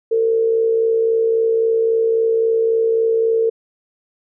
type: tone with amplitude modulation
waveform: sine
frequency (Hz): 452.5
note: A4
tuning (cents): +48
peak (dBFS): -11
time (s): 0.11-3.5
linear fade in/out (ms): 10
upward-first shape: sine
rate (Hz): 63.7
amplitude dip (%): 45
effects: none